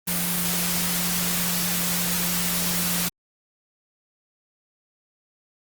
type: tone in noise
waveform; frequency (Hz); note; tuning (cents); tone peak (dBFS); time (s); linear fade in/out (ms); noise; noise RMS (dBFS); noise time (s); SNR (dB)
sine; 175.5; F3; +9; -29; 0.07-3.09; 10; white; -25; 0.07-3.09; -7
effects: Opus 32 kbps